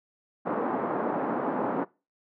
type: band-pass noise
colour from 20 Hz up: pink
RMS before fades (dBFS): -29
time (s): 0.45-1.85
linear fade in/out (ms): 20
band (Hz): 220 to 1200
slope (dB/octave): 24
effects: noise-tail reverb RT60 0.3 s tail -23 dB re dry